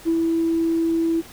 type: tone with ADSR envelope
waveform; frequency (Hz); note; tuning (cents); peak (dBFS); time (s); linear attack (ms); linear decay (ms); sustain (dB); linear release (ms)
sine; 329.6; E4; 0; -15; 0.05-1.22; 34; 60; -2; 27
effects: tanh soft clip ceiling -11 dBFS + pink hiss -43 dBFS RMS until 1.32 s